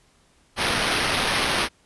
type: noise with sample-and-hold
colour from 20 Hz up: white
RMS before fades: -23 dBFS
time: 0.56-1.69 s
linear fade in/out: 50 ms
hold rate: 7350 Hz
effects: pink hiss -60 dBFS RMS until 1.85 s + resampled to 24000 Hz